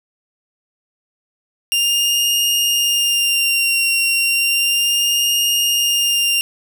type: tone with vibrato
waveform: sawtooth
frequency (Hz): 2794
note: F7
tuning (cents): 0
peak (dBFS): -11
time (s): 1.72-6.41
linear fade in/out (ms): 0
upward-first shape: sine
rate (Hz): 0.33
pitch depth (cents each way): 26
effects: none